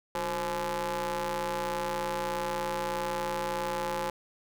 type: ring-modulated tone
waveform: sawtooth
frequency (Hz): 164.81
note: E3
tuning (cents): 0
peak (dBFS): -23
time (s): 0.15-4.1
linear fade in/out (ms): 0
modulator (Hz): 690
effects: none